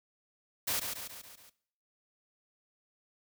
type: noise with echo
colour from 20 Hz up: white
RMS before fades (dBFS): -32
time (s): 0.67-0.8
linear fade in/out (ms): 10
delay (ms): 140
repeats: 5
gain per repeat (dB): -5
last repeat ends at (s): 1.5
effects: noise-tail reverb RT60 0.6 s tail -19 dB re dry + high-pass 60 Hz 12 dB/octave